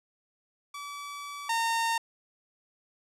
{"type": "tone pair in turn", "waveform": "sawtooth", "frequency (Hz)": [1149, 915.7], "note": ["D6", "A#5"], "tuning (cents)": [-38, -31], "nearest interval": "major third", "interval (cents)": 393, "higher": "first", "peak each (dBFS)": [-34, -22], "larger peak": "second", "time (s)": [[0.74, 1.49], [1.49, 1.98]], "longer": "first", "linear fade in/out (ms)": 5, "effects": ["low-pass 11000 Hz 12 dB/octave"]}